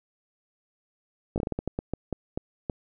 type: slowing click train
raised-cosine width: 2 ms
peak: -15 dBFS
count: 13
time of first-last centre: 1.36-2.698 s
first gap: 18 ms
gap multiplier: 1.3
effects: none